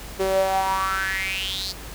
sawtooth tone with high-pass filter sweep, 191 Hz, G3, 45 cents flat, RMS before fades -24 dBFS, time 0.19-1.73 s, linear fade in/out 20 ms, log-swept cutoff 420 to 4700 Hz, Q 7.4, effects added 50 Hz sine -39 dBFS peak until 1.94 s + pink hiss -39 dBFS RMS until 1.94 s

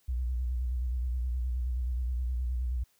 sine tone with vibrato, 61.74 Hz, B1, in tune, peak -28 dBFS, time 0.08-2.84 s, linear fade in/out 10 ms, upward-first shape square, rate 9.5 Hz, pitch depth 60 cents each way, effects white hiss -69 dBFS RMS until 2.99 s

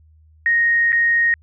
sine tone with dropouts, 1866 Hz, A#6, 1 cent sharp, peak -13 dBFS, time 0.46-1.34 s, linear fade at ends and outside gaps 1 ms, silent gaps 0.921-0.928 s, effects added 78 Hz sine -48 dBFS peak until 1.42 s

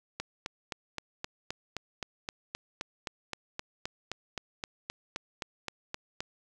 click train, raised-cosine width 0.2 ms, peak -17 dBFS, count 24, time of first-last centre 0.2-6.205 s, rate 3.83 Hz, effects none

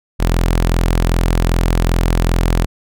sawtooth tone, 42.56 Hz, F1, 44 cents flat, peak -8 dBFS, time 0.19-2.66 s, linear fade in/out 20 ms, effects none

